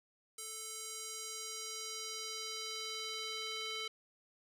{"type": "tone with band-pass filter sweep", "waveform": "square", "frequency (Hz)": 439.5, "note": "A4", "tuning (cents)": -2, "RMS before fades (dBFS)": -43, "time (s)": [0.38, 3.88], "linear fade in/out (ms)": 5, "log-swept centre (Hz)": [8700, 3400], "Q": 1.7, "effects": []}